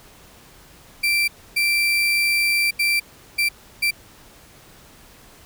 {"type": "tone bursts at uneven times", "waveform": "35% pulse", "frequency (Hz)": 2349, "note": "D7", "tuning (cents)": 0, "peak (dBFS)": -15, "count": 5, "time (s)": [[1.03, 1.28], [1.56, 2.71], [2.79, 3], [3.38, 3.49], [3.82, 3.91]], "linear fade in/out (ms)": 10, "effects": ["pink hiss -48 dBFS RMS until 5.45 s"]}